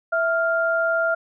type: tone pair together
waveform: sine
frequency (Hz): 659.2 / 1396.9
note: E5 / F6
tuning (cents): 0 / 0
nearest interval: octave + minor second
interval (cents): 1300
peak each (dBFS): -21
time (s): 0.12-1.15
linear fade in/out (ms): 10
effects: none